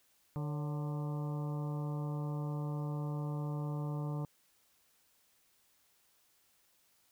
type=harmonic tone with a mistuned harmonic; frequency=148.7 Hz; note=D3; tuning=22 cents sharp; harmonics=1 / 2 / 3 / 4 / 5 / 6 / 7 / 8; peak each=-35 / -45 / -49 / -50 / -54 / -52 / -54 / -56 dBFS; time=0.36-4.25 s; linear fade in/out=0 ms; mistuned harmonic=4; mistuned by=-78 cents; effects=white hiss -71 dBFS RMS until 7.11 s